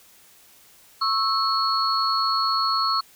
sine tone cluster, 1101 / 1312 / 4344 Hz, C#6 / E6 / C#8, -12 / -9 / -36 cents, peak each -24 dBFS, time 1.01-3.01 s, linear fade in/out 10 ms, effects white hiss -53 dBFS RMS until 3.15 s

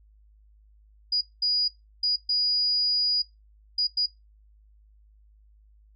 sine tone bursts at uneven times, 4900 Hz, D#8, 27 cents flat, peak -22 dBFS, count 6, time 1.12-1.21 / 1.42-1.68 / 2.03-2.16 / 2.29-3.22 / 3.78-3.87 / 3.97-4.06 s, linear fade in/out 5 ms, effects noise-tail reverb RT60 0.2 s tail -19 dB re dry + added 52 Hz sine -54 dBFS peak until 5.95 s

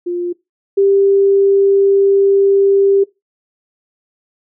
sine tone pair in turn, 351.4 / 394.9 Hz, F4 / G4, +11 / +13 cents, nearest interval major second, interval 202 cents, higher second, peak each -16 / -8 dBFS, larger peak second, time 0.06-0.33 / 0.77-3.04 s, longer second, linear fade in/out 10 ms, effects noise-tail reverb RT60 0.2 s tail -21 dB re dry

